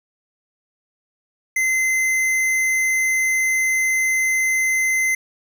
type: tone with tanh clipping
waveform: sine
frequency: 2062 Hz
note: C7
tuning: 26 cents flat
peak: -18 dBFS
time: 1.56-5.15 s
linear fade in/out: 5 ms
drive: 18 dB
effects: none